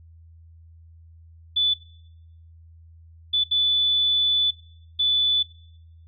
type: tone bursts at uneven times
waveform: sine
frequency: 3480 Hz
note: A7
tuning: 20 cents flat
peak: -18 dBFS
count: 4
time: 1.56-1.74 / 3.33-3.44 / 3.51-4.51 / 4.99-5.43 s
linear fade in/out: 10 ms
effects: noise-tail reverb RT60 0.8 s tail -20 dB re dry + added 82 Hz sine -46 dBFS peak until 6.07 s